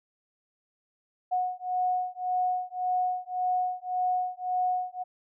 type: beating tone pair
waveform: sine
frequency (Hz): 730 / 731.8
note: F#5 / F#5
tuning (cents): -24 / -19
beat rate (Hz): 1.8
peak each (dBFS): -29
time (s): 1.31-5.04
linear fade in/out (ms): 20
effects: none